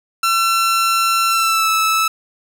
sawtooth tone with pitch glide, 1350 to 1308.5 Hz, E6 to E6, +41 to -13 cents, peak -10 dBFS, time 0.23-2.08 s, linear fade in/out 5 ms, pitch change -54 cents, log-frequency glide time 1.3-1.7 s, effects none

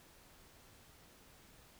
silence, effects pink hiss -62 dBFS RMS until 1.79 s

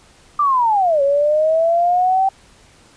sine linear two-way sweep, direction down then up, 1200 to 550 to 778 Hz, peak -12 dBFS, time 0.39-2.29 s, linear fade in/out 5 ms, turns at 1.02 s, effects pink hiss -49 dBFS RMS until 2.96 s + resampled to 22050 Hz

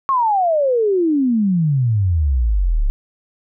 sine exponential sweep, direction down, 1108.7 to 32.74 Hz, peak -13 dBFS, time 0.09-2.9 s, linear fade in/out 0 ms, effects none

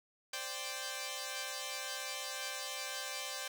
5% pulse chord, C suspended second, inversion none, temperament equal, 523.3 / 587.3 / 784 Hz, C5 / D5 / G5, 0 / 0 / 0 cents, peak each -32 dBFS, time 0.33-3.48 s, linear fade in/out 5 ms, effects none

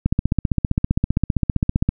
click train, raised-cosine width 5 ms, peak -4 dBFS, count 29, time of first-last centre 0.06-1.89 s, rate 15.3 Hz, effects none

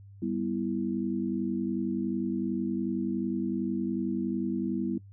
sine chord, E minor, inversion first, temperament equal, 196 / 246.9 / 329.6 Hz, G3 / B3 / E4, 0 / 0 / 0 cents, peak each -32 dBFS, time 0.22-4.98 s, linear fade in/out 5 ms, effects noise-tail reverb RT60 0.1 s tail -20 dB re dry + added 99 Hz sine -47 dBFS peak until 5.12 s

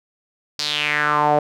sawtooth tone with band-pass filter sweep, 149 Hz, D3, 25 cents sharp, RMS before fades -19 dBFS, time 0.59-1.39 s, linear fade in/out 2 ms, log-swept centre 4900 to 620 Hz, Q 4.3, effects none

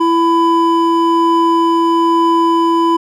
triangle tone pair together, 333.7 / 1000 Hz, E4 / B5, +21 / +21 cents, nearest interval octave + perfect fifth, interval 1900 cents, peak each -10 dBFS, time 0-2.97 s, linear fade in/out 10 ms, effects none

